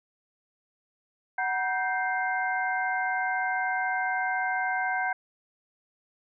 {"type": "tone cluster", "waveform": "sine", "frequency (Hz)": [746, 956, 1562, 2105], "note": ["F#5", "A#5", "G6", "C7"], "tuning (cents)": [14, 43, -7, 10], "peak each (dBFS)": [-29, -35, -29, -35], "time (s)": [1.38, 5.13], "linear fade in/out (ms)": 5, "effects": []}